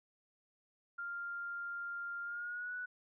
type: tone with pitch glide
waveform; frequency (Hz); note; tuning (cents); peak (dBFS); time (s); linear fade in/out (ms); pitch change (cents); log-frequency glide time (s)
sine; 1396.9 to 1478.3; F6 to F#6; 0 to -2; -39; 0.98-2.86; 10; +98; 2.23-2.75
effects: none